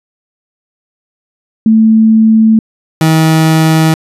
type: tone pair in turn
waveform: sine / 30% pulse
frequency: 221 / 159.44 Hz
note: A3 / D#3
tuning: +8 / +43 cents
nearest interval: tritone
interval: 565 cents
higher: first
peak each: -3 dBFS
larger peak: neither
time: 1.66-2.59 / 3.01-3.94 s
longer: neither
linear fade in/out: 2 ms
effects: resampled to 32000 Hz